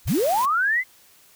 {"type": "linear sweep", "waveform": "sine", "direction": "up", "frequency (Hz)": [31, 2093], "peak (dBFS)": -18, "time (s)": [0.05, 0.84], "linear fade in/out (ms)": 50}
{"type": "noise", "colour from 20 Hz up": "white", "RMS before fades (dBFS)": -33, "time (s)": [0.07, 0.46], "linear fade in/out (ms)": 10}
{"effects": ["white hiss -54 dBFS RMS until 1.35 s"]}